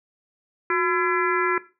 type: harmonic tone with a mistuned harmonic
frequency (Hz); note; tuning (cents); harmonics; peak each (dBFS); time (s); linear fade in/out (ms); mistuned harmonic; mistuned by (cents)
337.8; E4; +42; 1 / 3 / 4 / 5 / 6 / 7; -24 / -27 / -25 / -27 / -29 / -32; 0.7-1.58; 2; 1; +130
effects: noise-tail reverb RT60 0.3 s tail -17 dB re dry

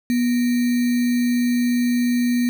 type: tone with sample-and-hold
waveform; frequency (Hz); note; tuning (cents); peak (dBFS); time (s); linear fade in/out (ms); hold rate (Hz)
sine; 243; B3; -28; -16; 0.1-2.49; 0; 2100
effects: none

